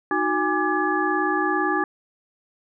sine tone cluster, 310.5 / 368.2 / 823 / 1180 / 1697 Hz, D#4 / F#4 / G#5 / D6 / G#6, -3 / -8 / -16 / +8 / +37 cents, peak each -26 dBFS, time 0.11-1.84 s, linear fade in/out 2 ms, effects none

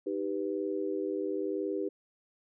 sine chord, Eb augmented, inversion none, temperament equal, 311.1 / 392 / 493.9 Hz, Eb4 / G4 / B4, 0 / 0 / 0 cents, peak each -35 / -33 / -37 dBFS, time 0.06-1.89 s, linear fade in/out 10 ms, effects none

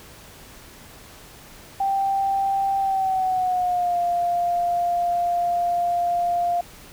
sine tone with pitch glide, 784 to 698.5 Hz, G5 to F5, 0 to 0 cents, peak -19 dBFS, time 1.8-6.61 s, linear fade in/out 5 ms, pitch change -200 cents, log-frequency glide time 2.79-3.99 s, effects pink hiss -45 dBFS RMS until 6.92 s

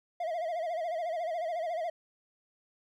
triangle tone with vibrato, 669 Hz, E5, 25 cents sharp, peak -29 dBFS, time 0.2-1.9 s, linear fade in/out 5 ms, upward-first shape sine, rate 14 Hz, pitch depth 110 cents each way, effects none

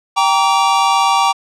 square chord, G minor, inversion none, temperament equal with one note detuned, 784 / 932.3 / 1149.8 Hz, G5 / Bb5 / D6, 0 / 0 / -37 cents, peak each -16 dBFS, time 0.16-1.33 s, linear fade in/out 20 ms, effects low-pass 7000 Hz 12 dB/octave

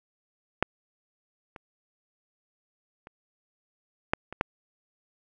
clicks, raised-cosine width 0.5 ms, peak -6 / -27 / -29 / -7 / -23 / -8 dBFS, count 6, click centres 0.626 / 1.562 / 3.071 / 4.135 / 4.326 / 4.411 s, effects none

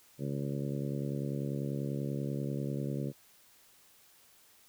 harmonic tone, 70.2 Hz, C#2, 22 cents sharp, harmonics 2 / 3 / 4 / 5 / 6 / 7 / 8, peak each -35 / -39 / -41 / -43 / -45 / -46 / -47 dBFS, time 0.18-3.13 s, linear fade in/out 50 ms, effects white hiss -62 dBFS RMS until 4.68 s

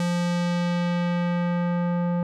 square tone with low-pass filter sweep, 174.61 Hz, F3, in tune, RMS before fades -24 dBFS, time 0-2.23 s, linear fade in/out 2 ms, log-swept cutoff 8600 to 970 Hz, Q 0.86, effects none

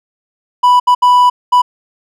triangle tone bursts at uneven times, 987.8 Hz, B5, in tune, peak -3 dBFS, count 4, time 0.63-0.8 / 0.87-0.95 / 1.02-1.3 / 1.52-1.62 s, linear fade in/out 10 ms, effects none

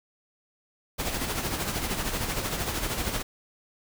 pink noise with tremolo, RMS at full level -28 dBFS, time 0.98-3.23 s, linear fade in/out 20 ms, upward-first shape sine, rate 13 Hz, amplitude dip 50%, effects none

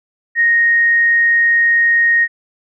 sine tone, 1864.7 Hz, A#6, in tune, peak -9 dBFS, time 0.35-2.28 s, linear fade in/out 50 ms, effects none

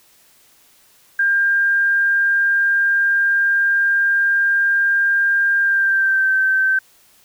sine tone with pitch glide, 1600 to 1549.1 Hz, G6 to G6, +35 to -21 cents, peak -13 dBFS, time 1.19-6.79 s, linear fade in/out 5 ms, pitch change -56 cents, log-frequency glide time 5.6-6.33 s, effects white hiss -53 dBFS RMS until 7.24 s

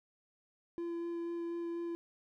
triangle tone with vibrato, 340 Hz, F4, 46 cents flat, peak -34 dBFS, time 0.78-1.95 s, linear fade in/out 0 ms, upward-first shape sine, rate 4.1 Hz, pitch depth 9 cents each way, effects none

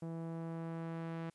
sawtooth tone with low-pass filter sweep, 164.81 Hz, E3, in tune, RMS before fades -42 dBFS, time 0.02-1.3 s, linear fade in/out 5 ms, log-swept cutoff 690 to 2300 Hz, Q 0.72, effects white hiss -75 dBFS RMS until 1.34 s + resampled to 24000 Hz

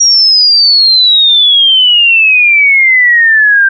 sine exponential sweep, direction down, 5720 to 1568 Hz, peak -3 dBFS, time 0-3.69 s, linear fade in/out 10 ms, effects none

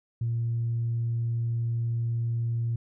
sine tone, 116.54 Hz, A#2, in tune, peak -24 dBFS, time 0.21-2.76 s, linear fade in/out 5 ms, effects tanh soft clip ceiling -21 dBFS

